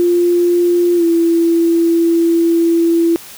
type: tone with pitch glide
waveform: sine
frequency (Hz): 349.2 to 335.2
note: F4 to E4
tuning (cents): 0 to +29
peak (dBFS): -9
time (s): 0-3.16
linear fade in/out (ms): 0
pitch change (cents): -71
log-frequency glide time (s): 0.96-1.04
effects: white hiss -35 dBFS RMS until 3.37 s